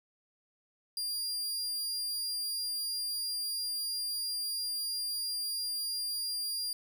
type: tone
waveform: sawtooth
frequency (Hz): 4799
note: D8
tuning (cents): +37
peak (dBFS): -30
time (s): 0.97-6.73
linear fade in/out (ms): 2
effects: 12-bit